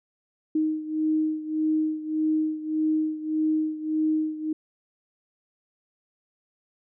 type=beating tone pair; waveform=sine; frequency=311.1 / 312.8 Hz; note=D#4 / D#4; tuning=0 / +9 cents; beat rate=1.7 Hz; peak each=-24 / -28 dBFS; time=0.55-4.53 s; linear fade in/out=5 ms; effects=none